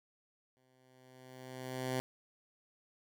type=tone with exponential growth; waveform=10% pulse; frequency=128.7 Hz; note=C3; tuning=28 cents flat; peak=-24 dBFS; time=0.57-2 s; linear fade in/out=0 ms; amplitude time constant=310 ms; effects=none